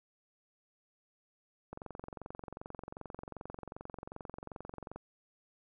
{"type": "click train", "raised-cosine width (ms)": 1, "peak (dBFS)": -29, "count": 74, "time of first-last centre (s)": [1.73, 4.96], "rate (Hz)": 22.6, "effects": []}